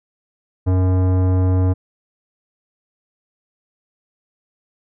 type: tone with tanh clipping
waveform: sine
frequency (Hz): 92.5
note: F#2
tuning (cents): 0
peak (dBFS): -15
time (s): 0.66-1.74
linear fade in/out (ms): 20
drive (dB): 17
effects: none